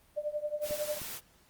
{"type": "tone with tremolo", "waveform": "sine", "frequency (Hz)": 597, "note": "D5", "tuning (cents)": 28, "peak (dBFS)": -28, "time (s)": [0.16, 0.99], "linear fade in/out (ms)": 20, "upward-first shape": "triangle", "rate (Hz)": 11, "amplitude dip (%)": 95}
{"type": "noise", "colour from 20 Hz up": "white", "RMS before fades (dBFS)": -41, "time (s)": [0.61, 1.21], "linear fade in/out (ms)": 50}
{"type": "clicks", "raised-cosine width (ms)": 3, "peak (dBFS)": [-30, -33], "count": 2, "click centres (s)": [0.709, 1.017]}
{"effects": ["pink hiss -64 dBFS RMS until 1.49 s", "Opus 32 kbps"]}